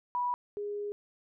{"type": "tone pair in turn", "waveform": "sine", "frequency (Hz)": [979, 411.6], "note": ["B5", "G#4"], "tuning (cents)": [-15, -16], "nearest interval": "octave + minor third", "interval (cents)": 1501, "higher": "first", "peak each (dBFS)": [-28, -33], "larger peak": "first", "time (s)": [[0.15, 0.34], [0.57, 0.92]], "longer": "second", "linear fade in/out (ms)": 0, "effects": []}